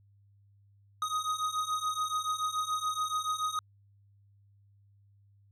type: beating tone pair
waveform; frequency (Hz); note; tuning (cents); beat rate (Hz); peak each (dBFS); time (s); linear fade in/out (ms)
square; 1247 / 1254; D#6 / D#6; +3 / +13; 7; -35 / -33; 1.02-3.59; 2
effects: added 100 Hz sine -60 dBFS peak until 5.51 s + low-pass 10000 Hz 12 dB/octave